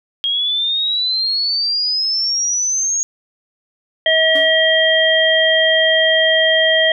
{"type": "exponential sweep", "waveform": "sine", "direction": "up", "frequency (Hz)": [3245, 6645], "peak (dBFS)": -15, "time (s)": [0.24, 3.03], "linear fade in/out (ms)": 0}
{"type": "harmonic tone", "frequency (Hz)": 640, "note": "D#5", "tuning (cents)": 49, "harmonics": [1, 3, 5], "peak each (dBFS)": [-15, -15, -15], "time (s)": [4.06, 6.92], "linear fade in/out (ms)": 2}
{"type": "tone with exponential decay", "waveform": "35% pulse", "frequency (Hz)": 288.3, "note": "D4", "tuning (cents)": -32, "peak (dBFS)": -24, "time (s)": [4.35, 4.63], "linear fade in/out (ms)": 5, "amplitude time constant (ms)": 60}
{"effects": []}